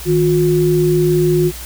sine tone pair together, 156.3 / 357.6 Hz, D#3 / F4, +8 / +41 cents, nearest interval octave + major second, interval 1433 cents, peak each -15 / -12 dBFS, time 0.05-1.52 s, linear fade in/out 50 ms, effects added 60 Hz sine -31 dBFS peak until 1.65 s + white hiss -32 dBFS RMS until 1.65 s

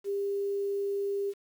sine tone with quantisation, 399.8 Hz, G4, 34 cents sharp, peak -28 dBFS, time 0.04-1.34 s, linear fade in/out 50 ms, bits 9, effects none

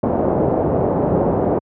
white low-pass noise, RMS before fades -17 dBFS, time 0.03-1.59 s, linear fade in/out 5 ms, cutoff 680 Hz, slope 24 dB/octave, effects high-pass 80 Hz 12 dB/octave

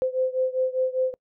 sine beating tone pair, 514 / 519 Hz, C5 / C5, -31 / -14 cents, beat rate 5 Hz, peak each -24 / -26 dBFS, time 0.02-1.14 s, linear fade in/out 0 ms, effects noise-tail reverb RT60 0.1 s tail -26 dB re dry

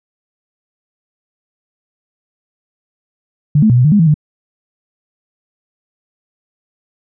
sine tone with pitch steps, 147.8 / 217.1 / 121.7 / 124.9 / 151.8 / 206.1 / 163.4 / 150.8 Hz, D3 / A3 / B2 / B2 / D#3 / G#3 / E3 / D3, +11 / -23 / -25 / +20 / -42 / -13 / -15 / +46 cents, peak -6 dBFS, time 3.55-4.142 s, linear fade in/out 5 ms, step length 74 ms, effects none

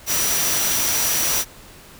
sine tone in noise, 5840 Hz, F#8, 24 cents flat, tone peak -24 dBFS, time 0.06-1.45 s, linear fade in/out 50 ms, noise white, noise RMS -21 dBFS, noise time 0.06-1.45 s, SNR -6 dB, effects pink hiss -44 dBFS RMS until 1.99 s

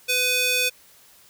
sawtooth ring-modulated tone, 1000 Hz, B5, 21 cents sharp, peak -13 dBFS, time 0.08-0.7 s, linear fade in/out 20 ms, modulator 1500 Hz, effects white hiss -53 dBFS RMS until 1.29 s

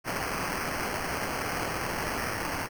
white noise with sample-and-hold, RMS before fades -32 dBFS, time 0.04-2.69 s, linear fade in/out 50 ms, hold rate 3675 Hz, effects none

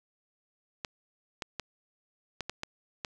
clicks, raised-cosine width 0.2 ms, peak -17 dBFS, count 7, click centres 0.848 / 1.422 / 1.597 / 2.407 / 2.496 / 2.634 / 3.048 s, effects none

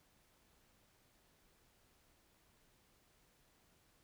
silence, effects pink hiss -72 dBFS RMS until 4.03 s

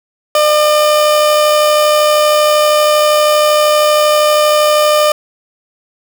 30% pulse tone with amplitude modulation, 602 Hz, D5, 43 cents sharp, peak -4 dBFS, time 0.35-5.12 s, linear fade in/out 2 ms, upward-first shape sine, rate 72.7 Hz, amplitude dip 25%, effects none

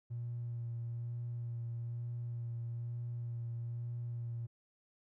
triangle tone with vibrato, 118.2 Hz, A#2, 24 cents sharp, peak -34 dBFS, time 0.1-4.47 s, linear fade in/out 20 ms, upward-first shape sine, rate 1.1 Hz, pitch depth 16 cents each way, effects tanh soft clip ceiling -35 dBFS

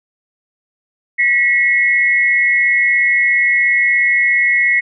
sine tone pair together, 1936 / 2173 Hz, B6 / C#7, -35 / -35 cents, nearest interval major second, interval 200 cents, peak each -13 dBFS, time 1.18-4.81 s, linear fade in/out 20 ms, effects none

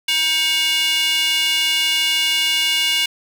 square tone with high-pass filter, 316.3 Hz, D#4, 29 cents sharp, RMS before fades -18 dBFS, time 0.08-3.06 s, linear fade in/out 5 ms, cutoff 2700 Hz, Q 3.8, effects none

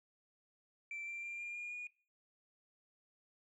sine tone with pitch steps, 2340 / 2360 / 2381 / 2402 / 2423 / 2444 Hz, D7 / D7 / D7 / D7 / D#7 / D#7, -7 / +8 / +23 / +38 / -47 / -32 cents, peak -40 dBFS, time 0.91-1.87 s, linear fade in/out 2 ms, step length 160 ms, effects noise-tail reverb RT60 0.4 s tail -21 dB re dry + tanh soft clip ceiling -39 dBFS

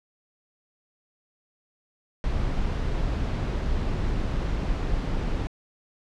brown noise, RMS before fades -26 dBFS, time 2.24-5.47 s, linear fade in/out 0 ms, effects low-pass 5000 Hz 12 dB/octave

